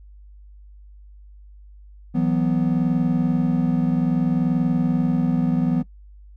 triangle chord, E suspended second, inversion none, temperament just, 164.81 / 185.42 / 247.2 Hz, E3 / F#3 / B3, 0 / +4 / +2 cents, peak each -20 / -21 / -19 dBFS, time 2.14-5.83 s, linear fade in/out 20 ms, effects noise-tail reverb RT60 0.1 s tail -20 dB re dry + added 50 Hz sine -42 dBFS peak until 6.36 s

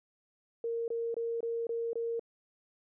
sine tone bursts, 463.2 Hz, A#4, 11 cents flat, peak -31 dBFS, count 6, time 0.64-2.195 s, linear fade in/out 2 ms, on 240 ms, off 23 ms, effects none

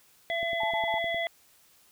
harmonic tone, 673 Hz, E5, 36 cents sharp, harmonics 1 / 3 / 5, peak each -30 / -31 / -37 dBFS, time 0.3-1.27 s, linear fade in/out 0 ms
click train, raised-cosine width 2 ms, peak -30 dBFS, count 8, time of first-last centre 0.43-1.145 s, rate 9.79 Hz
sine tone bursts, 867 Hz, A5, 26 cents flat, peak -29 dBFS, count 3, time 0.6-0.986 s, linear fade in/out 5 ms, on 110 ms, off 28 ms
effects white hiss -61 dBFS RMS until 1.91 s

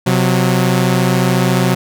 sawtooth tone pair together, 128.7 / 182.96 Hz, C3 / F#3, -28 / -19 cents, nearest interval tritone, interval 609 cents, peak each -10 dBFS, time 0.06-1.75 s, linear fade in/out 10 ms, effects none

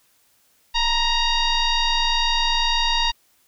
sine tone with frequency modulation, 1864 Hz, A#6, 1 cent flat, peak -17 dBFS, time 0.74-3.12 s, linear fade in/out 20 ms, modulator 942 Hz, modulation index 2.9, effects white hiss -61 dBFS RMS until 3.47 s

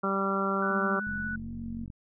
harmonic tone, 195.3 Hz, G3, 6 cents flat, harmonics 1 / 2 / 3 / 4 / 5 / 6 / 7, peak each -31 / -33 / -35 / -39 / -39 / -33 / -31 dBFS, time 0.03-1 s, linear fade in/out 10 ms
sine tone, 1480 Hz, F#6, in tune, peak -32 dBFS, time 0.62-1.36 s, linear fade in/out 5 ms
sine tone with pitch glide, 207.7 to 230.5 Hz, G#3 to A#3, 0 to -19 cents, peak -36 dBFS, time 0.7-1.85 s, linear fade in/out 5 ms, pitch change +181 cents, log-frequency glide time 1.16-1.5 s
click train, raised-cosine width 5 ms, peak -30 dBFS, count 39, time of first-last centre 1.07-1.902 s, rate 45.7 Hz
effects none

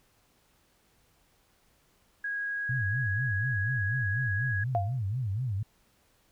sine tone with pitch glide, 1648 to 1662.3 Hz, G#6 to G#6, -14 to +1 cents, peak -30 dBFS, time 2.24-4.64 s, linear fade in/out 5 ms, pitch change +15 cents, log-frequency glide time 2.57-3.06 s
sine tone with vibrato, 112.2 Hz, A2, 34 cents sharp, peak -28 dBFS, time 2.69-5.63 s, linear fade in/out 5 ms, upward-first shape sine, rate 4.1 Hz, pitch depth 280 cents each way
sine tone with exponential decay, 698.5 Hz, F5, in tune, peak -22 dBFS, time 4.75-4.99 s, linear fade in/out 0 ms, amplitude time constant 51 ms
effects pink hiss -67 dBFS RMS until 6.31 s

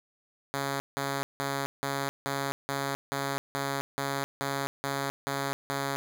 5% pulse tone bursts, 138.59 Hz, C#3, in tune, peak -18 dBFS, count 13, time 0.54-5.96 s, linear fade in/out 0 ms, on 260 ms, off 170 ms, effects none

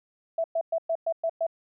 sine tone bursts, 659.3 Hz, E5, in tune, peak -23 dBFS, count 7, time 0.38-1.467 s, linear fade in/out 5 ms, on 61 ms, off 110 ms, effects none

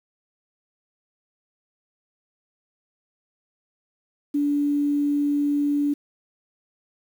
sine tone, 289.1 Hz, D4, 27 cents flat, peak -19 dBFS, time 4.34-5.94 s, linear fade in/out 10 ms, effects 8-bit

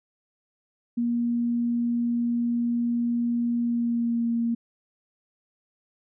sine tone with pitch glide, 237.2 to 233 Hz, A#3 to A#3, +30 to -1 cents, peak -22 dBFS, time 0.97-4.55 s, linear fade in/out 10 ms, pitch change -31 cents, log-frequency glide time 3.6-4.3 s, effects none

